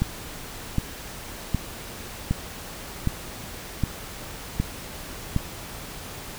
click train, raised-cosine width 5 ms, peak -9 dBFS, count 8, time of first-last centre 0.02-5.364 s, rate 1.31 Hz, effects pink hiss -38 dBFS RMS until 6.38 s

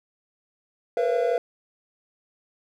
triangle tone cluster, 456.4 / 487.8 / 534 / 679 Hz, A#4 / B4 / C5 / F5, -37 / -21 / +35 / -49 cents, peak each -28 / -21 / -28 / -24 dBFS, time 0.97-1.38 s, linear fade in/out 2 ms, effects none

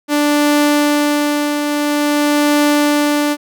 sawtooth tone with tremolo, 293.7 Hz, D4, in tune, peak -6 dBFS, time 0.08-3.37 s, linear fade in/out 50 ms, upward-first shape triangle, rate 0.49 Hz, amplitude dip 50%, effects none

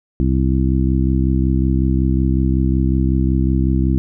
harmonic tone, 65.41 Hz, C2, in tune, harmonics 1 / 2 / 3 / 4 / 5, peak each -16 / -19 / -21 / -22 / -23 dBFS, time 0.2-3.98 s, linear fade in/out 0 ms, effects none

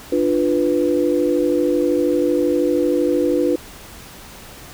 sine chord, B diminished, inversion first, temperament equal with one note detuned, 296.4 / 349.2 / 493.9 Hz, D4 / F4 / B4, +16 / 0 / 0 cents, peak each -19 dBFS, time 0.12-3.56 s, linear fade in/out 5 ms, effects pink hiss -39 dBFS RMS until 4.73 s

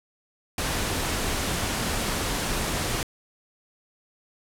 pink noise, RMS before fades -27 dBFS, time 0.58-3.03 s, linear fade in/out 2 ms, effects low-pass 12000 Hz 12 dB/octave

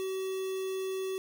triangle tone with quantisation, 380.1 Hz, F#4, 47 cents sharp, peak -30 dBFS, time 0-1.18 s, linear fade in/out 0 ms, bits 7, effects none

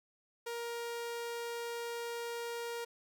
sawtooth tone, 470 Hz, A#4, 14 cents sharp, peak -34 dBFS, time 0.46-2.85 s, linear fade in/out 10 ms, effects none

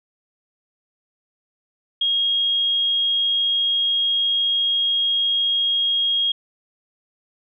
sine tone, 3267 Hz, G#7, 29 cents flat, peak -17 dBFS, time 2.01-6.32 s, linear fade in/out 5 ms, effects none

